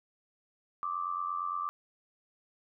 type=tone with amplitude modulation; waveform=sine; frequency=1174.7 Hz; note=D6; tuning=in tune; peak=-28 dBFS; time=0.83-1.69 s; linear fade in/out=0 ms; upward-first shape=sine; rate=88.7 Hz; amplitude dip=80%; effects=none